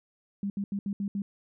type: tone bursts at uneven times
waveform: sine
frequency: 200 Hz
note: G3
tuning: 35 cents sharp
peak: -28 dBFS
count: 6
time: 0.43-0.5 / 0.57-0.64 / 0.72-0.79 / 0.86-0.93 / 1-1.08 / 1.15-1.22 s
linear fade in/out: 2 ms
effects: none